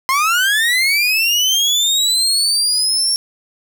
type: linear sweep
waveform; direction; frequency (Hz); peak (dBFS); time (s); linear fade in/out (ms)
30% pulse; up; 1034 to 5520; -10; 0.09-3.16; 0
effects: none